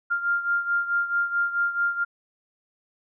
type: beating tone pair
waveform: sine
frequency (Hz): 1396.9 / 1401.5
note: F6 / F6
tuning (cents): 0 / +6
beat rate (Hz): 4.6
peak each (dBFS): -23 / -28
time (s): 0.1-2.05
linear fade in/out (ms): 20
effects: none